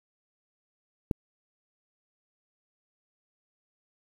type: click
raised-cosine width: 3 ms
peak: -13 dBFS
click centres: 1.112 s
effects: 8-bit